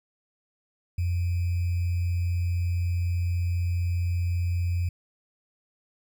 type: tone with sample-and-hold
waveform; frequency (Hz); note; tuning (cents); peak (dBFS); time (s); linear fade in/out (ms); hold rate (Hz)
sine; 87.6; F2; +6; -23; 0.98-4.89; 5; 2450
effects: none